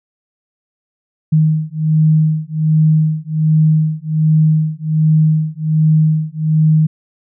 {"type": "beating tone pair", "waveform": "sine", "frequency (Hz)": [155.56, 156.86], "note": ["D#3", "D#3"], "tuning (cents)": [0, 14], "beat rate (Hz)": 1.3, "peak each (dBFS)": -13, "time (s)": [1.32, 6.87], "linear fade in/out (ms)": 10, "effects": []}